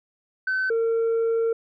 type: tone pair in turn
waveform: sine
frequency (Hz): 1525 / 456.4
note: G6 / A#4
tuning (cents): -48 / -37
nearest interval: octave + major sixth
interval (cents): 2089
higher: first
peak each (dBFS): -20 / -17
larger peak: second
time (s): 0.47-0.7 / 0.7-1.53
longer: second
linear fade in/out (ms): 5
effects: tanh soft clip ceiling -19 dBFS